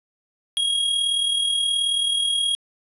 square tone with amplitude modulation, 3284 Hz, G#7, 20 cents flat, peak -18 dBFS, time 0.57-2.55 s, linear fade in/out 0 ms, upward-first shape sine, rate 38.7 Hz, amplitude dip 45%, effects resampled to 32000 Hz + 10-bit

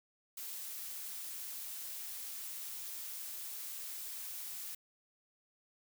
blue noise, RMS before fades -44 dBFS, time 0.37-4.75 s, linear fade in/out 5 ms, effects none

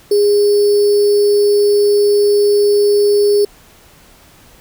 sine tone with sample-and-hold, 410 Hz, G#4, 22 cents flat, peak -8 dBFS, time 0.11-3.45 s, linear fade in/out 5 ms, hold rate 4900 Hz, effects pink hiss -45 dBFS RMS until 4.6 s

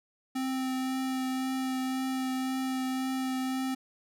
square tone with vibrato, 260.8 Hz, C4, 5 cents flat, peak -30 dBFS, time 0.35-3.75 s, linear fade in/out 10 ms, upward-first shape triangle, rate 1.9 Hz, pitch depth 12 cents each way, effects none

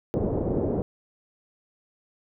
white low-pass noise, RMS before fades -26 dBFS, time 0.14-0.82 s, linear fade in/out 0 ms, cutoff 510 Hz, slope 24 dB/octave, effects none

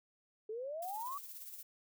sine exponential sweep, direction up, 420 to 1174.7 Hz, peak -39 dBFS, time 0.49-1.18 s, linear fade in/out 5 ms
violet noise with tremolo, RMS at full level -47 dBFS, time 0.82-1.63 s, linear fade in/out 5 ms, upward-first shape sine, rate 17 Hz, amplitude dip 50%
effects none

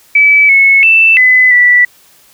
sine tone with pitch steps, 2298 / 2195 / 2657 / 2014 / 1963 Hz, D7 / C#7 / E7 / B6 / B6, -38 / -18 / +13 / +33 / -11 cents, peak -3 dBFS, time 0.15-1.85 s, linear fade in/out 5 ms, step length 340 ms, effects white hiss -45 dBFS RMS until 2.33 s

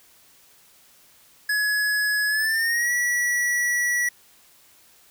square tone with pitch glide, 1689 to 1940.2 Hz, G#6 to B6, +29 to -31 cents, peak -21 dBFS, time 1.49-4.09 s, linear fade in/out 5 ms, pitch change +240 cents, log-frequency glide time 2.28-2.92 s, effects white hiss -55 dBFS RMS until 5.1 s

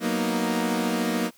sawtooth chord, B major seventh, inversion second, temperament equal, 185 / 233.1 / 246.9 / 311.1 Hz, F#3 / A#3 / B3 / D#4, 0 / 0 / 0 / 0 cents, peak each -26 / -22 / -28 / -26 dBFS, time 0-1.31 s, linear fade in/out 50 ms, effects white hiss -57 dBFS RMS until 1.37 s

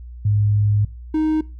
sine / triangle tone pair in turn, 104 / 311.6 Hz, G#2 / D#4, +3 / +3 cents, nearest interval octave + perfect fifth, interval 1900 cents, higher second, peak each -14 dBFS, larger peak neither, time 0.25-0.85 / 1.14-1.41 s, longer first, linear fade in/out 5 ms, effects noise-tail reverb RT60 0.3 s tail -22 dB re dry + added 60 Hz sine -33 dBFS peak until 1.59 s

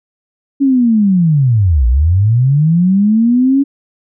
sine linear two-way sweep, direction down then up, 281.9 to 56.5 to 281.9 Hz, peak -7 dBFS, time 0.6-3.64 s, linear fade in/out 20 ms, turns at 1.87 s, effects none

